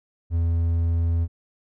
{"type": "tone", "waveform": "triangle", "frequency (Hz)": 83.8, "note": "E2", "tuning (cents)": 29, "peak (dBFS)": -17, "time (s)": [0.3, 1.28], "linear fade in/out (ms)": 50, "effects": []}